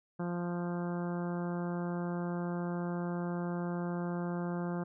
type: harmonic tone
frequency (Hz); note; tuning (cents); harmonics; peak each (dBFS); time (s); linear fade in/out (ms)
174.61; F3; 0; 1 / 2 / 3 / 4 / 5 / 6 / 7 / 8 / 9; -34 / -40 / -44 / -46 / -48 / -50 / -51 / -52 / -53; 0.19-4.84; 10
effects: none